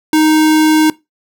square tone, 311.1 Hz, D#4, in tune, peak -8 dBFS, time 0.13-0.9 s, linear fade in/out 2 ms, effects noise-tail reverb RT60 0.2 s tail -20 dB re dry

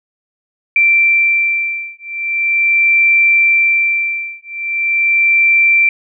sine beating tone pair, 2349 / 2349.41 Hz, D7 / D7, 0 / 0 cents, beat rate 0.41 Hz, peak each -13 dBFS, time 0.76-5.89 s, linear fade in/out 2 ms, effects none

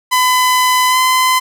sawtooth tone with pitch glide, 1008 to 1023.3 Hz, B5 to C6, +35 to -39 cents, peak -6 dBFS, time 0.11-1.4 s, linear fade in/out 20 ms, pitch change +26 cents, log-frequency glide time 0.88-0.98 s, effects none

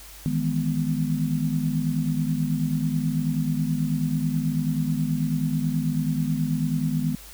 sine chord, E major seventh, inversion third, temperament equal, 155.56 / 164.81 / 207.7 / 246.9 Hz, D#3 / E3 / G#3 / B3, 0 / 0 / 0 / 0 cents, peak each -25 / -29 / -30 / -27 dBFS, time 0.26-7.15 s, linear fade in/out 0 ms, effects added 50 Hz sine -46 dBFS peak until 7.33 s + white hiss -45 dBFS RMS until 7.33 s

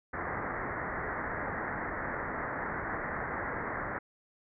white low-pass noise, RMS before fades -36 dBFS, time 0.13-3.99 s, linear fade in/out 10 ms, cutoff 2000 Hz, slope 96 dB/octave, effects none

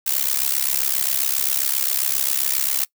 blue noise with amplitude modulation, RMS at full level -17 dBFS, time 0.06-2.85 s, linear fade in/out 10 ms, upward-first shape sine, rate 67.5 Hz, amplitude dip 95%, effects noise-tail reverb RT60 0.1 s tail -23 dB re dry

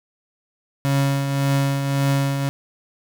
35% pulse tone with tremolo, 138.59 Hz, C#3, in tune, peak -14 dBFS, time 0.85-2.49 s, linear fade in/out 0 ms, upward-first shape triangle, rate 1.8 Hz, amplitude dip 50%, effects none

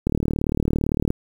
click train, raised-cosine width 3 ms, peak -8 dBFS, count 40, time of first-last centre 0.07-1.104 s, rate 37.7 Hz, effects 7-bit

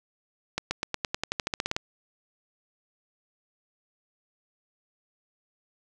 accelerating click train, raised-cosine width 0.2 ms, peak -10 dBFS, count 15, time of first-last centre 0.58-1.765 s, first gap 130 ms, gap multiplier 0.93, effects none

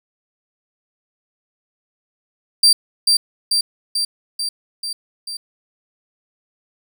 35% pulse tone with echo, 4699 Hz, D8, in tune, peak -7 dBFS, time 2.63-2.73 s, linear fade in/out 5 ms, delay 440 ms, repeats 6, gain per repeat -3 dB, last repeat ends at 5.37 s, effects none

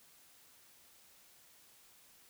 silence, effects white hiss -63 dBFS RMS until 2.29 s

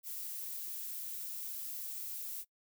violet noise, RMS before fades -42 dBFS, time 0.03-2.45 s, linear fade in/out 50 ms, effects noise-tail reverb RT60 0.1 s tail -21 dB re dry

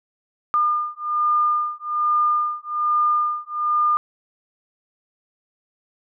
sine beating tone pair, 1208 / 1209.2 Hz, D6 / D#6, +48 / -50 cents, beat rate 1.2 Hz, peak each -21 dBFS, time 0.54-3.97 s, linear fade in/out 0 ms, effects none

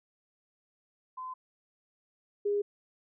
sine tone pair in turn, 1025 / 409 Hz, C6 / G#4, -36 / -26 cents, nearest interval octave + major third, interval 1590 cents, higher first, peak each -37 / -26 dBFS, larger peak second, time 1.17-1.34 / 2.45-2.62 s, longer neither, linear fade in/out 10 ms, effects none

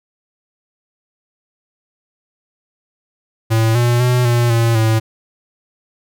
square tone with pitch steps, 112.4 / 120.3 / 124.2 / 119.6 / 115.7 / 111.2 Hz, A2 / B2 / B2 / A#2 / A#2 / A2, +37 / -45 / +10 / +45 / -13 / +19 cents, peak -12 dBFS, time 3.5-5 s, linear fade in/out 20 ms, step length 250 ms, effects none

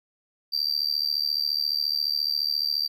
triangle tone with amplitude modulation, 4690 Hz, D8, 3 cents flat, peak -18 dBFS, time 0.52-2.88 s, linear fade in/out 20 ms, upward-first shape sine, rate 74.4 Hz, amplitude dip 100%, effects none

